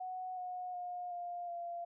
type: tone with pitch steps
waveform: sine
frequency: 740 / 727.3 / 714.8 / 702.5 / 690.4 Hz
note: F#5 / F#5 / F5 / F5 / F5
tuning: 0 / -30 / +40 / +10 / -20 cents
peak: -39 dBFS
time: 0-1.85 s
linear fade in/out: 10 ms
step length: 370 ms
effects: none

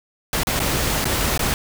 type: noise with dropouts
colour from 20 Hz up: pink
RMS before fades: -21 dBFS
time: 0.33-1.54 s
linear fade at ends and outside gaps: 1 ms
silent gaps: 0.434-0.47 / 0.593-0.6 / 1.044-1.054 / 1.377-1.393 s
effects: none

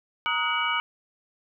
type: tone cluster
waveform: sine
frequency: 934 / 1259 / 1468 / 2275 / 2939 Hz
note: A#5 / D#6 / F#6 / C#7 / F#7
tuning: +3 / +20 / -14 / +44 / -12 cents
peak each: -31 / -28 / -31 / -29 / -30 dBFS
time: 0.26-0.8 s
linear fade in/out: 0 ms
effects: none

